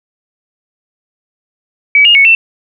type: tone with pitch steps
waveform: sine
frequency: 2282 / 2844 / 2214 / 2680 Hz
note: C#7 / F7 / C#7 / E7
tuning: +50 / +31 / -3 / +28 cents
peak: -3 dBFS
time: 1.95-2.35 s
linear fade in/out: 2 ms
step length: 100 ms
effects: none